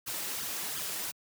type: noise with flanger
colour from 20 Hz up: white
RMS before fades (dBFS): -36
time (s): 0.06-1.12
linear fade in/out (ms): 20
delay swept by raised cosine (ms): 0.61 to 6.11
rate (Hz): 2.8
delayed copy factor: +0.7
effects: high-pass 100 Hz 12 dB/octave